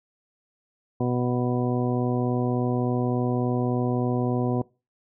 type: harmonic tone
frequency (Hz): 123.47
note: B2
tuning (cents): 0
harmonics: 1 / 2 / 3 / 4 / 5 / 6 / 8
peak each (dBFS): -26 / -26 / -29 / -32 / -36 / -34 / -38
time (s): 1-4.62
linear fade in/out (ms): 5
effects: noise-tail reverb RT60 0.3 s tail -23 dB re dry